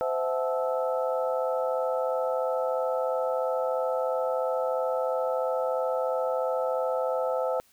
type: tone cluster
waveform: sine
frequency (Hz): 516 / 650 / 733 / 870 / 1311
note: C5 / E5 / F#5 / A5 / E6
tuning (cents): -24 / -24 / -16 / -20 / -10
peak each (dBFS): -27 / -31 / -36 / -35 / -36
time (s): 0.01-7.6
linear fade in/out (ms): 0
effects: white hiss -62 dBFS RMS until 7.72 s